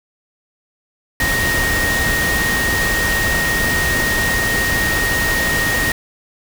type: tone in noise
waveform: sine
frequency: 1864.7 Hz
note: A#6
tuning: in tune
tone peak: -17 dBFS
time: 1.2-5.92 s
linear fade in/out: 2 ms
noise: pink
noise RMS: -20 dBFS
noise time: 1.2-5.92 s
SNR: 0 dB
effects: none